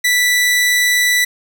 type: tone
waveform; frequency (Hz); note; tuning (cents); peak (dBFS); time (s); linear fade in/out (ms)
sawtooth; 1972; B6; -3; -8; 0.04-1.25; 10
effects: none